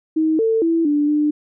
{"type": "tone with pitch steps", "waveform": "sine", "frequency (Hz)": [316, 447.8, 330.6, 293.5, 298.6], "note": ["D#4", "A4", "E4", "D4", "D4"], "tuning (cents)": [27, 30, 5, -1, 29], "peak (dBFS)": -14, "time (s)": [0.16, 1.31], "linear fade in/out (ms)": 10, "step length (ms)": 230, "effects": []}